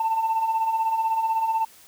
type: beating tone pair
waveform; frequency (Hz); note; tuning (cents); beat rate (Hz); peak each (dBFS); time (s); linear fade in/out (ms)
sine; 880 / 896; A5 / A5; 0 / +31; 16; -27 / -20; 0-1.65; 5
effects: tanh soft clip ceiling -17 dBFS + white hiss -51 dBFS RMS until 1.87 s